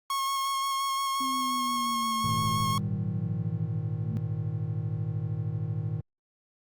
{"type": "tone with vibrato", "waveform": "45% pulse", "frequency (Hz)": 1089, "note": "C#6", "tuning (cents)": -31, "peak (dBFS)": -27, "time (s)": [0.1, 2.78], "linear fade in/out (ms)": 2, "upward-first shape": "square", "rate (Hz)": 5.7, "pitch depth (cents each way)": 12}
{"type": "linear sweep", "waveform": "sine", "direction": "down", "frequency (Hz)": [264.2, 159.3], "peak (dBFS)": -34, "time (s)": [1.2, 3.77], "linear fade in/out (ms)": 10}
{"type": "chord", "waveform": "triangle", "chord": "Ab suspended second", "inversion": "none", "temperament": "just", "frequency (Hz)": [103.83, 116.8, 155.74], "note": ["Ab2", "Bb2", "Eb3"], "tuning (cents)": [0, 4, 2], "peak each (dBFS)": -31, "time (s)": [2.24, 6.01], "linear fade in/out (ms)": 5}
{"type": "tone with exponential growth", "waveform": "sine", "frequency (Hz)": 217.2, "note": "A3", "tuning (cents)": -22, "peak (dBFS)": -30, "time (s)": [3.84, 4.17], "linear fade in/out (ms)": 0, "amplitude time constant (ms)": 70}
{"effects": ["Opus 32 kbps"]}